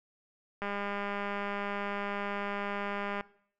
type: click train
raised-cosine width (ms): 0.5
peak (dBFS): -21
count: 524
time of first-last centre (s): 0.62-3.209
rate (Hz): 202
effects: noise-tail reverb RT60 0.6 s tail -20 dB re dry